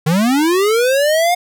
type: linear sweep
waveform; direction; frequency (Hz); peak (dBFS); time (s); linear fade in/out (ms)
square; up; 146.83 to 721; -12; 0.06-1.35; 10
effects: none